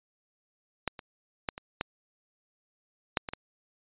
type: clicks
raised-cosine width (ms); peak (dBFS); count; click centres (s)
0.3; -12 / -25 / -13 / -23 / -13 / -9 / -19 / -19; 8; 0.877 / 0.992 / 1.488 / 1.579 / 1.811 / 3.172 / 3.288 / 3.335
effects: resampled to 8000 Hz